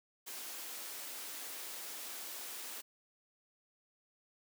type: high-pass noise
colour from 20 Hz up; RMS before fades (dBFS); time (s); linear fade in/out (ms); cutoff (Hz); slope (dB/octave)
white; -45; 0.26-2.82; 20; 260; 24
effects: none